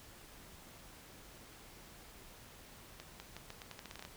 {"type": "accelerating click train", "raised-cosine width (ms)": 0.2, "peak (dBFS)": -29, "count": 13, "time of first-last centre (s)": [3, 4.051], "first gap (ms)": 200, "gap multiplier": 0.83, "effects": ["pink hiss -56 dBFS RMS until 4.16 s"]}